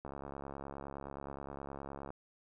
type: click train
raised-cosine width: 1 ms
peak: -30 dBFS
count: 144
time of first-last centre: 0.05-2.105 s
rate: 69.6 Hz
effects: none